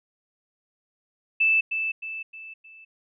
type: tone with echo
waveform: sine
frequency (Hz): 2637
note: E7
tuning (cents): 0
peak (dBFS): -17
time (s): 1.4-1.61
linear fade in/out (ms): 10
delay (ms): 310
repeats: 4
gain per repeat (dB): -7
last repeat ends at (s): 2.85
effects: none